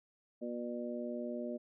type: harmonic tone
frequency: 120 Hz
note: B2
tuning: 49 cents flat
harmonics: 2 / 3 / 4 / 5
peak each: -40 / -44 / -47 / -42 dBFS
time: 0.41-1.58 s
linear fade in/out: 20 ms
effects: none